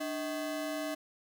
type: ring-modulated tone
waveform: 40% pulse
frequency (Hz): 466.2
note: A#4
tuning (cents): 0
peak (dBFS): -30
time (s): 0-0.95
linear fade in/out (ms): 10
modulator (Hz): 170
effects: none